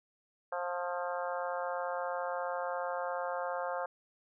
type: harmonic tone with a mistuned harmonic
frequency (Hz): 177.1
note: F3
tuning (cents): +24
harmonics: 3 / 4 / 5 / 6 / 7 / 8 / 9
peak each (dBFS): -37 / -39 / -41 / -43 / -44 / -45 / -46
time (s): 0.52-3.86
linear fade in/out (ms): 5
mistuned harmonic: 8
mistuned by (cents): -39
effects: none